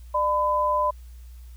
sine tone pair together, 599 / 1007.4 Hz, D5 / B5, +34 / +34 cents, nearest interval major sixth, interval 900 cents, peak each -25 / -21 dBFS, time 0.14-0.91 s, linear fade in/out 10 ms, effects added 60 Hz sine -40 dBFS peak until 1.56 s + white hiss -60 dBFS RMS until 1.56 s

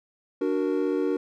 triangle chord, D augmented, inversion none, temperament equal, 293.7 / 370 / 466.2 Hz, D4 / F#4 / A#4, 0 / 0 / 0 cents, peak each -25 / -25 / -26 dBFS, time 0.41-1.17 s, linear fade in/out 5 ms, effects none

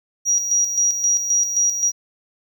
triangle tone with tremolo, 5750 Hz, F8, 50 cents sharp, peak -11 dBFS, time 0.25-1.92 s, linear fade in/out 50 ms, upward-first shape square, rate 3.8 Hz, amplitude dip 65%, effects tanh soft clip ceiling -12 dBFS

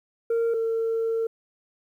sine tone pair in turn, 461.1 / 453.4 Hz, A#4 / A#4, -19 / -48 cents, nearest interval unison, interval 29 cents, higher first, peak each -18 / -21 dBFS, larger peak first, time 0.3-0.54 / 0.54-1.27 s, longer second, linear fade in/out 5 ms, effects tanh soft clip ceiling -20 dBFS + 10-bit

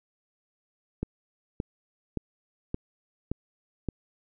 click train, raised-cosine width 3 ms, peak -16 dBFS, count 6, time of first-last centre 1.03-3.887 s, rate 1.75 Hz, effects none

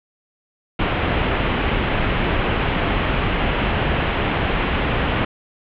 pink low-pass noise, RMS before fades -20 dBFS, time 0.79-5.25 s, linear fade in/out 5 ms, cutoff 3200 Hz, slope 48 dB/octave, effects none

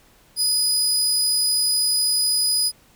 25% pulse tone, 4968 Hz, D#8, 3 cents flat, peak -13 dBFS, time 0.36-2.72 s, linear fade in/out 50 ms, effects pink hiss -55 dBFS RMS until 2.95 s

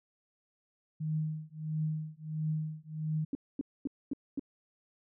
sine tone with tremolo, 155.56 Hz, D#3, in tune, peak -28 dBFS, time 1-3.25 s, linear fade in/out 10 ms, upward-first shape triangle, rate 1.5 Hz, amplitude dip 100%
sine tone bursts, 277.2 Hz, C#4, in tune, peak -30 dBFS, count 5, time 3.33-4.395 s, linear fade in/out 2 ms, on 21 ms, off 240 ms
effects none

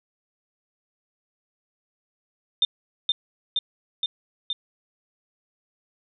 sine tone with echo, 3600 Hz, A7, 39 cents sharp, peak -16 dBFS, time 2.62-2.65 s, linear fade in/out 2 ms, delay 470 ms, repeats 4, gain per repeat -2 dB, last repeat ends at 4.53 s, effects none

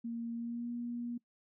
sine tone with pitch glide, 232.6 to 238.9 Hz, A#3 to A#3, -4 to +43 cents, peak -36 dBFS, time 0.04-1.18 s, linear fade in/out 10 ms, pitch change +47 cents, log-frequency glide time 0.34-0.7 s, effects noise-tail reverb RT60 0.1 s tail -21 dB re dry

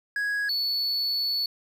triangle tone pair in turn, 1661.2 / 4435 Hz, G#6 / C#8, 0 / 0 cents, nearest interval octave + perfect fourth, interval 1700 cents, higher second, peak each -23 dBFS, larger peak neither, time 0.16-0.49 / 0.49-1.46 s, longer second, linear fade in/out 2 ms, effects 9-bit

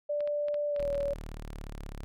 sine tone with pitch glide, 587.3 to 565.7 Hz, D5 to C#5, 0 to +35 cents, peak -28 dBFS, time 0.09-1.14 s, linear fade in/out 10 ms, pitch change -65 cents, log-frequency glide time 0.68-0.9 s
clicks, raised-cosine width 0.3 ms, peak -30 dBFS, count 9, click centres 0.206 / 0.275 / 0.484 / 0.543 / 0.763 / 0.796 / 0.827 / 0.946 / 1.009 s
sawtooth linear sweep, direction down, 40.07 to 34.65 Hz, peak -35 dBFS, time 0.79-2.04 s, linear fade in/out 0 ms
effects none

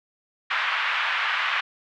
pink band-pass noise, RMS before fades -25 dBFS, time 0.5-1.61 s, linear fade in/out 10 ms, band 1100 to 2900 Hz, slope 24 dB/octave, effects none

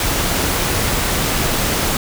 pink noise, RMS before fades -18 dBFS, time 0-1.97 s, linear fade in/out 2 ms, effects none

